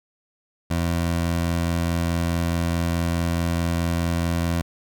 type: tone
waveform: 20% pulse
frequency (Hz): 84.7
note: E2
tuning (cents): +48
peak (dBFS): -16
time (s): 0.7-4.62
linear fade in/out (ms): 10
effects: none